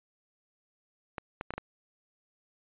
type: clicks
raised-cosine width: 0.5 ms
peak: -20 dBFS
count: 5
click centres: 1.182 / 1.411 / 1.506 / 1.538 / 1.58 s
effects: resampled to 8000 Hz